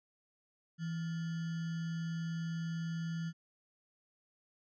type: tone with sample-and-hold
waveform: sine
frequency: 164.81 Hz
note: E3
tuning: in tune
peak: -35 dBFS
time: 0.78-3.33 s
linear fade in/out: 50 ms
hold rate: 1575 Hz
effects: resampled to 16000 Hz

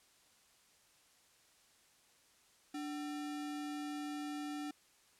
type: tone with sample-and-hold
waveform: sine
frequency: 293.7 Hz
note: D4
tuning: in tune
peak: -39 dBFS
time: 2.74-4.71 s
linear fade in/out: 5 ms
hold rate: 1050 Hz
effects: white hiss -68 dBFS RMS until 5.19 s + low-pass 10000 Hz 12 dB/octave

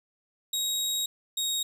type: tone pair in turn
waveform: 25% pulse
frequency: 3791 / 3760 Hz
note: A#7 / A#7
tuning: +28 / +14 cents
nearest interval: unison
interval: 14 cents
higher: first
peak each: -23 dBFS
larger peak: neither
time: 0.53-1.06 / 1.37-1.63 s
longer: first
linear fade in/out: 5 ms
effects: none

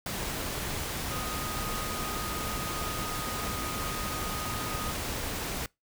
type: tone in noise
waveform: sine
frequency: 1245 Hz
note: D#6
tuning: 1 cent sharp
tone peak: -38 dBFS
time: 1.11-4.92 s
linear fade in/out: 2 ms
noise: pink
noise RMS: -34 dBFS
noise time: 0.06-5.66 s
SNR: -7 dB
effects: noise-tail reverb RT60 0.2 s tail -24 dB re dry

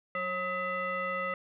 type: tone with frequency modulation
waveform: sine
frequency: 1271 Hz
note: D#6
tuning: 36 cents sharp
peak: -30 dBFS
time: 0.15-1.34 s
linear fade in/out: 2 ms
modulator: 728 Hz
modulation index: 1.3
effects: none

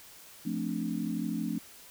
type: chord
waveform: sine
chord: D minor seventh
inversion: first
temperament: equal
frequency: 174.61 / 220 / 261.6 / 293.7 Hz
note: F3 / A3 / C4 / D4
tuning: 0 / 0 / 0 / 0 cents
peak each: -36 / -34 / -37 / -36 dBFS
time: 0.45-1.59 s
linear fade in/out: 10 ms
effects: white hiss -52 dBFS RMS until 1.9 s

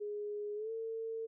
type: tone with pitch glide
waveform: sine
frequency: 415.3 to 450.3 Hz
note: G#4 to A4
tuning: 0 to +40 cents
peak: -37 dBFS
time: 0-1.27 s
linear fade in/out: 20 ms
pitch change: +140 cents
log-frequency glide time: 0.55-0.71 s
effects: none

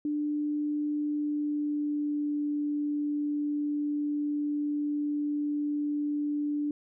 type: tone with pitch glide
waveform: sine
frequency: 296.7 to 293.8 Hz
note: D4 to D4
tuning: +18 to +1 cents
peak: -27 dBFS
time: 0.05-6.71 s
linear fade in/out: 2 ms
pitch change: -17 cents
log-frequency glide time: 0.95-2.42 s
effects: none

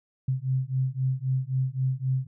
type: beating tone pair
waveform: sine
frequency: 129.1 / 132.9 Hz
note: C3 / C3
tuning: -23 / +27 cents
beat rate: 3.8 Hz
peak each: -27 / -27 dBFS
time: 0.28-2.27 s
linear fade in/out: 5 ms
effects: none

